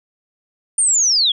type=linear sweep; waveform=sine; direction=down; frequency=9110 to 3201 Hz; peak=-12 dBFS; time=0.78-1.32 s; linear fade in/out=5 ms; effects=none